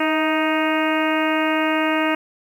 harmonic tone with a mistuned harmonic, 311.9 Hz, D#4, 4 cents sharp, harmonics 1 / 2 / 3 / 4 / 5 / 6 / 7 / 8 / 9, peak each -21 / -24 / -26 / -27 / -28 / -29 / -29 / -30 / -31 dBFS, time 0-2.15 s, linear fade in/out 5 ms, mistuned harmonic 2, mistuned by +30 cents, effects 8-bit

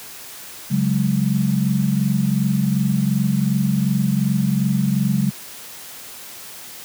sine chord, C# suspended fourth, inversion none, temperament equal, 138.59 / 185 / 207.7 Hz, C#3 / F#3 / G#3, 0 / 0 / 0 cents, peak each -20 dBFS, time 0.7-5.31 s, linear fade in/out 20 ms, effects white hiss -37 dBFS RMS until 6.84 s + high-pass 80 Hz 12 dB/octave

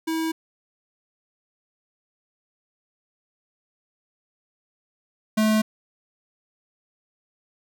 square tone pair in turn, 323 / 216.5 Hz, E4 / A3, -35 / -28 cents, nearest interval perfect fifth, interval 693 cents, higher first, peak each -24 / -18 dBFS, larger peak second, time 0.07-0.32 / 5.37-5.62 s, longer neither, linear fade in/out 10 ms, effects none

